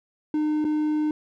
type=tone with dropouts; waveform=triangle; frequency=304.3 Hz; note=D#4; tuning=38 cents flat; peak=-19 dBFS; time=0.34-1.11 s; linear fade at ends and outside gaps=2 ms; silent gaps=0.644-0.649 s; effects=none